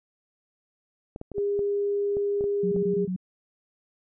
clicks, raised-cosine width 2 ms, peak -23 dBFS, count 9, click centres 1.161 / 1.214 / 1.317 / 1.382 / 1.592 / 2.169 / 2.409 / 2.441 / 2.763 s
sine tone, 405.3 Hz, G#4, 42 cents flat, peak -23 dBFS, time 1.34-3.08 s, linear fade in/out 50 ms
sine tone bursts, 183.6 Hz, F#3, 13 cents flat, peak -26 dBFS, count 5, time 2.63-3.163 s, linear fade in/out 5 ms, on 89 ms, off 22 ms
effects none

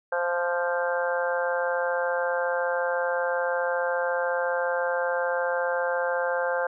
harmonic tone with a mistuned harmonic, 174.61 Hz, F3, in tune, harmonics 3 / 4 / 5 / 6 / 7 / 8 / 9, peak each -26 / -33 / -32 / -37 / -40 / -35 / -31 dBFS, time 0.12-6.67 s, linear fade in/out 5 ms, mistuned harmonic 7, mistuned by -27 cents, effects none

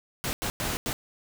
pink noise bursts at uneven times, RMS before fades -30 dBFS, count 4, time 0.24-0.33 / 0.42-0.5 / 0.6-0.77 / 0.86-0.93 s, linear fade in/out 0 ms, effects none

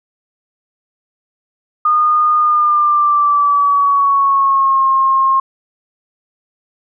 sine tone with pitch glide, 1223 to 1070.9 Hz, D#6 to C6, -30 to +40 cents, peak -9 dBFS, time 1.85-5.4 s, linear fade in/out 5 ms, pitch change -230 cents, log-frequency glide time 2.38-4.86 s, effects none

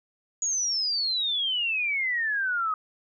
sine exponential sweep, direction down, 6840 to 1248 Hz, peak -24 dBFS, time 0.42-2.74 s, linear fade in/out 2 ms, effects none

